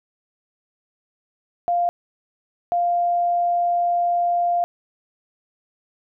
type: tone pair in turn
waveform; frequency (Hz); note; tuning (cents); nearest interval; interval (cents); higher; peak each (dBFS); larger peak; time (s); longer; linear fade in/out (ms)
sine; 698 / 698; F5 / F5; -1 / -1; unison; 0; neither; -17; neither; 1.68-1.89 / 2.72-4.64; second; 0
effects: none